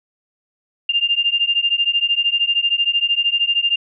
sine beating tone pair, 2794 / 2807 Hz, F7 / F7, 0 / +8 cents, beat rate 13 Hz, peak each -18 dBFS, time 0.89-3.76 s, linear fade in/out 5 ms, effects none

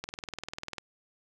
click train, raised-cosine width 0.2 ms, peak -19 dBFS, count 16, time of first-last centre 0.04-0.783 s, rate 20.2 Hz, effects none

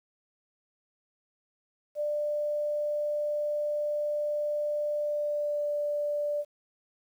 sine tone with pitch glide, 593 to 587.5 Hz, D5 to D5, +17 to +1 cents, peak -27 dBFS, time 1.95-6.45 s, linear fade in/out 50 ms, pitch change -16 cents, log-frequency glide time 4.95-5.69 s, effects 10-bit

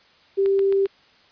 sine tone, 392 Hz, G4, in tune, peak -16 dBFS, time 0.37-0.87 s, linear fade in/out 20 ms
click train, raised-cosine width 0.3 ms, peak -21 dBFS, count 4, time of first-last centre 0.46-0.857 s, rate 7.55 Hz
effects white hiss -55 dBFS RMS until 1.31 s + resampled to 11025 Hz

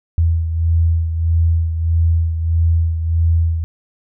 sine beating tone pair, 82.41 / 84.01 Hz, E2 / E2, 0 / +33 cents, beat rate 1.6 Hz, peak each -13 / -21 dBFS, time 0.18-3.64 s, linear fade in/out 0 ms, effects none

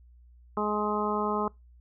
harmonic tone, 210 Hz, G#3, 19 cents sharp, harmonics 1 / 2 / 3 / 4 / 5 / 6, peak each -32 / -31 / -37 / -34 / -32 / -34 dBFS, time 0.57-1.48 s, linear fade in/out 2 ms, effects noise-tail reverb RT60 0.2 s tail -24 dB re dry + added 60 Hz sine -52 dBFS peak until 1.8 s

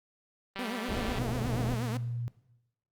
click train, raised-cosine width 0.3 ms, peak -23 dBFS, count 123, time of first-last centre 0.56-1.186 s, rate 195 Hz
sawtooth tone with vibrato, 232.8 Hz, A#3, 2 cents flat, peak -30 dBFS, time 0.59-1.97 s, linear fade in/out 0 ms, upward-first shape triangle, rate 8.2 Hz, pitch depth 190 cents each way
pink low-pass noise, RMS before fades -36 dBFS, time 0.88-1.75 s, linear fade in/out 10 ms, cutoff 790 Hz, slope 48 dB/octave
sine tone with pitch glide, 123 to 119.08 Hz, B2 to A#2, -7 to +37 cents, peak -32 dBFS, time 1.17-2.28 s, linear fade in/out 0 ms, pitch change -56 cents, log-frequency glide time 1.39-2.05 s
effects noise-tail reverb RT60 0.9 s tail -17 dB re dry + Opus 32 kbps

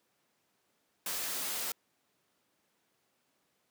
white noise with comb filter, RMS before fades -36 dBFS, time 1.06-1.72 s, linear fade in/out 2 ms, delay 11 ms, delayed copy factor +0.5, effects pink hiss -75 dBFS RMS until 3.7 s + high-pass 200 Hz 12 dB/octave

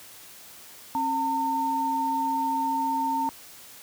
sine tone pair together, 269.8 / 907.5 Hz, C#4 / A#5, -47 / -47 cents, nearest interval octave + major sixth, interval 2100 cents, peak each -31 / -24 dBFS, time 0.95-3.29 s, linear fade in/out 0 ms, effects white hiss -47 dBFS RMS until 3.82 s + high-pass 60 Hz 12 dB/octave

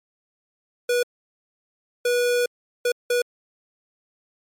square tone bursts at uneven times, 486.8 Hz, B4, 25 cents flat, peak -19 dBFS, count 4, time 0.89-1.03 / 2.05-2.46 / 2.85-2.92 / 3.1-3.22 s, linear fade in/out 5 ms, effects MP3 64 kbps

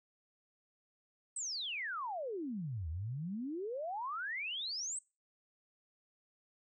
sine exponential two-way sweep, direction down then up, 8372 to 75.2 to 8372 Hz, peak -37 dBFS, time 1.36-4.99 s, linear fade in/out 5 ms, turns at 2.89 s, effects noise-tail reverb RT60 0.3 s tail -24 dB re dry

